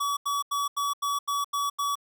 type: tone bursts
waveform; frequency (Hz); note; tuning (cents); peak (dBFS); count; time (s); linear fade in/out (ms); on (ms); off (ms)
square; 1138; C#6; +45; -26; 8; 0-1.955; 10; 170; 85
effects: none